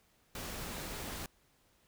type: noise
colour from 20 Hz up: pink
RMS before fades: -42 dBFS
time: 0.35-1.26 s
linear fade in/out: 2 ms
effects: pink hiss -70 dBFS RMS until 1.87 s